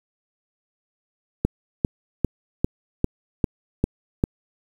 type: click train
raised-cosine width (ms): 3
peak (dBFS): -5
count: 8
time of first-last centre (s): 1.45-4.239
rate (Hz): 2.51
effects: 7-bit